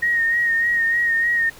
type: tone with vibrato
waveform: sine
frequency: 1864.7 Hz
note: A#6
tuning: in tune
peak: -16 dBFS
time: 0.02-1.5 s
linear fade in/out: 10 ms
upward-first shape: sine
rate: 3.3 Hz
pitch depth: 35 cents each way
effects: pink hiss -44 dBFS RMS until 1.59 s